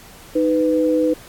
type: tone pair together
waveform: sine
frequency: 311.1 / 498.7 Hz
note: D#4 / B4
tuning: 0 / +17 cents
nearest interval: minor sixth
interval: 817 cents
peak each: -17 dBFS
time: 0.35-1.14 s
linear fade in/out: 10 ms
effects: pink hiss -43 dBFS RMS until 1.28 s + AAC 64 kbps